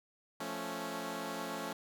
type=chord; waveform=10% pulse; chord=F augmented; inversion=none; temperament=equal; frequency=174.61 / 220 / 277.2 Hz; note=F3 / A3 / C#4; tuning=0 / 0 / 0 cents; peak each=-36 / -34 / -33 dBFS; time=0.4-1.73 s; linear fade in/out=5 ms; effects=none